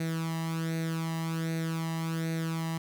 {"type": "tone with flanger", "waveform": "sawtooth", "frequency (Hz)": 163.2, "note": "E3", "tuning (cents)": -17, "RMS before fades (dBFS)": -32, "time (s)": [0, 2.78], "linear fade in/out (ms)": 5, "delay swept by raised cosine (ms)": [0.48, 1.03], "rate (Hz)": 1.3, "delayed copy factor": 0.65, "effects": []}